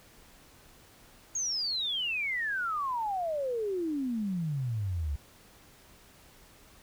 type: exponential sweep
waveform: sine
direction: down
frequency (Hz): 6670 to 68.4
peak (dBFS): -29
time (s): 1.35-5.16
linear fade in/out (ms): 5
effects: pink hiss -57 dBFS RMS until 6.82 s